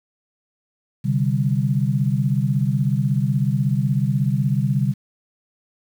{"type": "chord", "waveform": "sine", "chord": "C suspended second", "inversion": "none", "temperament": "just", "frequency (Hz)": [130.81, 147.16, 196.22], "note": ["C3", "D3", "G3"], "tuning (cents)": [0, 4, 2], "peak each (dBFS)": [-20, -21, -23], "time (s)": [1.04, 4.94], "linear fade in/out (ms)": 20, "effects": ["8-bit"]}